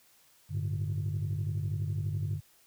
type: chord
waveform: sine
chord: G suspended second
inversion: none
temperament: equal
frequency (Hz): 98 / 110 / 146.83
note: G2 / A2 / D3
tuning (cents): 0 / 0 / 0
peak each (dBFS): -31 / -35 / -33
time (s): 0.49-2.41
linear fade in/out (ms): 50
effects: tanh soft clip ceiling -25 dBFS + white hiss -63 dBFS RMS until 2.66 s